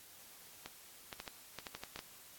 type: clicks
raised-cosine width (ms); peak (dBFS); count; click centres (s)
0.2; -26; 10; 0.66 / 1.128 / 1.201 / 1.278 / 1.587 / 1.668 / 1.75 / 1.836 / 1.96 / 1.991
effects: white hiss -57 dBFS RMS until 2.38 s + AAC 64 kbps